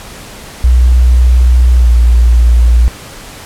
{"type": "tone with pitch glide", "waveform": "sine", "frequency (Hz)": [61.7, 59.08], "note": ["B1", "A#1"], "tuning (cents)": [-1, 24], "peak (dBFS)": -3, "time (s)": [0.64, 2.88], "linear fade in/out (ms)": 0, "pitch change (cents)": -75, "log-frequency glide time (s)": [1.77, 1.88], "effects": ["pink hiss -30 dBFS RMS until 3.45 s", "low-pass 12000 Hz 12 dB/octave"]}